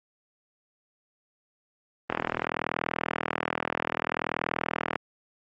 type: click train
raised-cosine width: 0.5 ms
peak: -10 dBFS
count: 117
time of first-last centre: 2.1-4.957 s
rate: 40.6 Hz
effects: high-pass 150 Hz 12 dB/octave + Opus 24 kbps